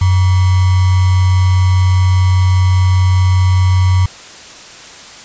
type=tone with sample-and-hold; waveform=sine; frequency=92.5 Hz; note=F#2; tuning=in tune; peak=-7 dBFS; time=0.01-4.06 s; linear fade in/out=5 ms; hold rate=1050 Hz; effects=white hiss -34 dBFS RMS until 5.24 s + resampled to 16000 Hz